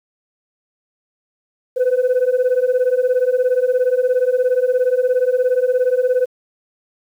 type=beating tone pair; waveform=sine; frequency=493.9 / 510.9 Hz; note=B4 / C5; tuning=0 / -41 cents; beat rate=17 Hz; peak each=-15 / -14 dBFS; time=1.76-6.26 s; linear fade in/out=20 ms; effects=tanh soft clip ceiling -10 dBFS + 8-bit